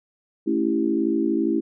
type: chord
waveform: sine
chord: A dominant seventh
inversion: none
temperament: equal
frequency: 220 / 277.2 / 329.6 / 392 Hz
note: A3 / C#4 / E4 / G4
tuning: 0 / 0 / 0 / 0 cents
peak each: -26 / -25 / -22 / -28 dBFS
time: 0.46-1.61 s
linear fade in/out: 20 ms
effects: none